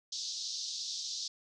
white band-pass noise, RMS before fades -39 dBFS, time 0.12-1.28 s, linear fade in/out 5 ms, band 3700 to 6100 Hz, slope 48 dB/octave, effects none

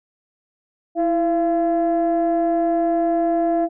sine tone pair together, 330 / 682.5 Hz, E4 / F5, +2 / -40 cents, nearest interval octave + minor second, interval 1258 cents, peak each -18 / -17 dBFS, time 0.95-3.69 s, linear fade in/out 50 ms, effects tanh soft clip ceiling -12 dBFS

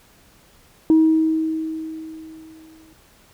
sine tone with exponential decay, 318.3 Hz, D#4, 39 cents sharp, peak -8 dBFS, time 0.9-2.93 s, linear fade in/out 1 ms, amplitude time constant 440 ms, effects tanh soft clip ceiling -7 dBFS + pink hiss -53 dBFS RMS until 3.33 s

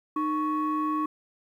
sine tone pair together, 306.7 / 1111 Hz, D#4 / C#6, -25 / +4 cents, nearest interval octave + minor seventh, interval 2229 cents, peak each -26 dBFS, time 0.16-1.06 s, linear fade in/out 5 ms, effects tanh soft clip ceiling -20 dBFS + 10-bit

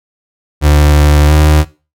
35% pulse tone with pitch glide, 74 to 76.17 Hz, D2 to D#2, +14 to -36 cents, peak -3 dBFS, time 0.61-1.65 s, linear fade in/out 50 ms, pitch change +50 cents, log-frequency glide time 1.26-1.31 s, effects noise-tail reverb RT60 0.3 s tail -19 dB re dry

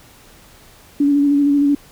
sine tone with vibrato, 285.4 Hz, D4, 49 cents flat, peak -11 dBFS, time 1-1.75 s, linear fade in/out 5 ms, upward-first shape square, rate 13 Hz, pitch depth 20 cents each way, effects pink hiss -46 dBFS RMS until 1.91 s

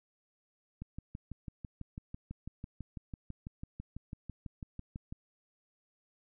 click train, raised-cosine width 5 ms, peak -29 dBFS, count 27, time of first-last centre 0.82-5.125 s, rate 6.04 Hz, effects none

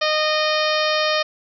harmonic tone, 615 Hz, D#5, 20 cents flat, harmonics 1 / 2 / 3 / 4 / 5 / 6 / 7 / 8 / 9, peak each -21 / -24 / -26 / -27 / -28 / -29 / -29 / -30 / -31 dBFS, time 0.01-1.23 s, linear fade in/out 10 ms, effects none

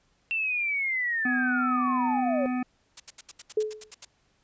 sine linear sweep, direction down, 2706 to 523.3 Hz, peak -25 dBFS, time 0.31-2.46 s, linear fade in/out 0 ms
harmonic tone, 251.2 Hz, B3, 30 cents sharp, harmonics 1 / 3 / 5 / 7 / 9 / 10, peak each -26 / -36 / -40 / -43 / -45 / -46 dBFS, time 1.25-2.63 s, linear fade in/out 5 ms
blue noise bursts, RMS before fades -36 dBFS, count 11, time 2.97-4.05 s, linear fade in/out 5 ms, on 30 ms, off 75 ms
sine tone with exponential decay, 429.3 Hz, A4, 43 cents flat, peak -19 dBFS, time 3.57-3.91 s, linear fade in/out 5 ms, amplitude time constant 73 ms
effects pink hiss -68 dBFS RMS until 4.43 s + resampled to 16000 Hz

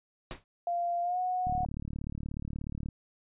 pink noise with exponential decay, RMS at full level -35 dBFS, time 0.31-0.44 s, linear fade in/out 0 ms, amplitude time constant 28 ms
sine tone with pitch glide, 694 to 732.3 Hz, F5 to F#5, -11 to -18 cents, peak -28 dBFS, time 0.67-1.65 s, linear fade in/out 2 ms, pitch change +93 cents, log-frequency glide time 1.02-1.19 s
click train, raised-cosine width 5 ms, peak -25 dBFS, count 53, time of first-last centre 1.47-2.887 s, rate 36.7 Hz
effects resampled to 8000 Hz

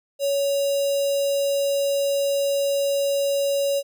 square tone with notch filter, 560 Hz, C#5, 18 cents sharp, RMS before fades -22 dBFS, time 0.19-3.83 s, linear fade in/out 50 ms, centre 1700 Hz, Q 0.79, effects none

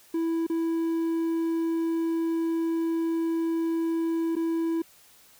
triangle tone with dropouts, 329.6 Hz, E4, in tune, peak -22 dBFS, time 0.14-4.82 s, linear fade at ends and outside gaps 5 ms, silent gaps 0.467-0.498 / 4.355-4.364 s, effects white hiss -56 dBFS RMS until 5.39 s

